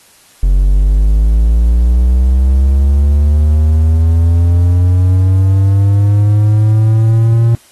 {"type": "linear sweep", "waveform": "triangle", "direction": "up", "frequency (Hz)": [45.13, 116.54], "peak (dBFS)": -4, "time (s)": [0.43, 7.55], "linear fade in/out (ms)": 0, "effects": ["white hiss -45 dBFS RMS until 7.71 s", "AAC 32 kbps"]}